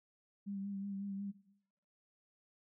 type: tone with vibrato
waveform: sine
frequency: 198.2 Hz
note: G3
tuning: 19 cents sharp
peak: -39 dBFS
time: 0.46-1.32 s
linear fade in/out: 20 ms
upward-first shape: sine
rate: 5.5 Hz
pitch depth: 28 cents each way
effects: noise-tail reverb RT60 0.8 s tail -17 dB re dry